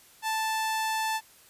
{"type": "tone", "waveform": "sawtooth", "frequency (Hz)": 880, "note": "A5", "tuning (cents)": 0, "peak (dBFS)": -23, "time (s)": [0.22, 1.21], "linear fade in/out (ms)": 50, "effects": ["white hiss -56 dBFS RMS until 1.49 s", "resampled to 32000 Hz"]}